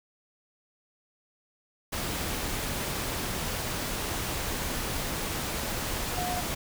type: tone in noise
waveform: sine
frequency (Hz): 719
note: F#5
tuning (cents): -50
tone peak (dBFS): -31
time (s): 6.17-6.41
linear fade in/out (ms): 10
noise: pink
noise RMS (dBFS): -32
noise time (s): 1.92-6.55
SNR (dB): -2
effects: none